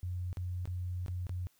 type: tone with dropouts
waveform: sine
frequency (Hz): 90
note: F#2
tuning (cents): -47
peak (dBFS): -34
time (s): 0.03-1.47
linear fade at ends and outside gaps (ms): 0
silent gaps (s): 0.329-0.371 / 0.655-0.675 / 1.062-1.082 / 1.268-1.294
effects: white hiss -70 dBFS RMS until 1.59 s